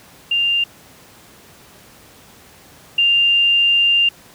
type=tone pair in turn; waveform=sine; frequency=2794 / 2794 Hz; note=F7 / F7; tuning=0 / 0 cents; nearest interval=unison; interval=0 cents; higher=neither; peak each=-14 / -11 dBFS; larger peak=second; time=0.31-0.64 / 2.98-4.09 s; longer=second; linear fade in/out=5 ms; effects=pink hiss -45 dBFS RMS until 4.34 s + high-pass 80 Hz 12 dB/octave